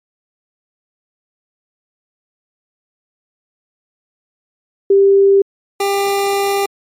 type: tone pair in turn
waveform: sine / 25% pulse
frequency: 394.4 / 398.1 Hz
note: G4 / G4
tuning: +11 / +27 cents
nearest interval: unison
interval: 16 cents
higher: second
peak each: -6 / -10 dBFS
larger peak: first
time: 4.9-5.42 / 5.8-6.66 s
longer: second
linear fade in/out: 5 ms
effects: MP3 64 kbps